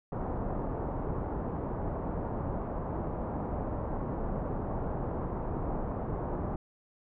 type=low-pass noise; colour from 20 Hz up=pink; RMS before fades=-34 dBFS; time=0.12-6.56 s; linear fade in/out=2 ms; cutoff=1000 Hz; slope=24 dB/octave; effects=none